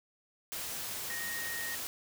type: tone in noise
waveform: sine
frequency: 1864 Hz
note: A#6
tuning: 1 cent flat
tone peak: -38 dBFS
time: 1.1-1.75 s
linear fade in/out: 0 ms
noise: white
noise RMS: -39 dBFS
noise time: 0.52-1.87 s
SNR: -2 dB
effects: none